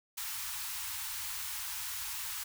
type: band-stop noise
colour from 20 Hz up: white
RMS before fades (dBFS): -39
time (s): 0.17-2.44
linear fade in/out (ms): 10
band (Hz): 110 to 820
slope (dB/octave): 96
effects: none